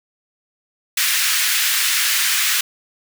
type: high-pass noise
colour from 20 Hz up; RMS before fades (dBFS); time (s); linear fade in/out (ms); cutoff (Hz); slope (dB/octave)
pink; -18; 0.97-2.61; 5; 1600; 24
effects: none